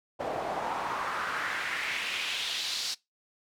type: noise with band-pass filter sweep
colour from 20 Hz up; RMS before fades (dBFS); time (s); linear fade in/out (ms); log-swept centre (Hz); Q
pink; -33; 0.19-2.95; 20; 600 to 4900; 2.4
effects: noise-tail reverb RT60 0.2 s tail -22 dB re dry